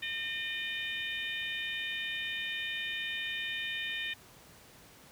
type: harmonic tone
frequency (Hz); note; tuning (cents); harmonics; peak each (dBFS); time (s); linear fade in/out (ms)
608; D#5; -40; 3 / 4 / 5 / 6; -38 / -39 / -40 / -41; 0.02-4.14; 10
effects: pink hiss -56 dBFS RMS until 5.11 s + high-pass 60 Hz 12 dB/octave